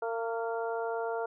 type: harmonic tone with a mistuned harmonic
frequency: 228.5 Hz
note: A#3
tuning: 34 cents flat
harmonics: 2 / 3 / 4 / 5 / 6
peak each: -33 / -36 / -39 / -48 / -41 dBFS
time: 0.02-1.26 s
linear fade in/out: 5 ms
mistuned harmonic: 6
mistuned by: +24 cents
effects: none